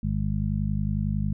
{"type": "harmonic tone", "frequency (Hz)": 51, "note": "G#1", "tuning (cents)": -31, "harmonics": [1, 2, 3, 4], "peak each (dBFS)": [-29, -29, -29, -29], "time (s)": [0.03, 1.33], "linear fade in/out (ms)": 5, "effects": []}